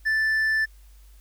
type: tone with hard clipping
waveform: sine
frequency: 1760 Hz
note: A6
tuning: in tune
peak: -21 dBFS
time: 0.05-0.66 s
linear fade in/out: 20 ms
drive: 3 dB
effects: added 50 Hz sine -47 dBFS peak until 1.2 s + white hiss -61 dBFS RMS until 1.2 s